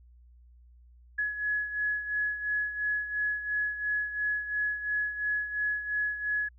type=beating tone pair; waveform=sine; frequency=1689 / 1691.9 Hz; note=G#6 / G#6; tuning=+29 / +32 cents; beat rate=2.9 Hz; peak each=-29 / -35 dBFS; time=1.18-6.49 s; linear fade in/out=10 ms; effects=added 60 Hz sine -53 dBFS peak until 6.58 s